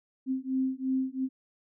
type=beating tone pair; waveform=sine; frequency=260.8 / 263.7 Hz; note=C4 / C4; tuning=-5 / +14 cents; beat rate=2.9 Hz; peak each=-30 dBFS; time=0.26-1.29 s; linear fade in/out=50 ms; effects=none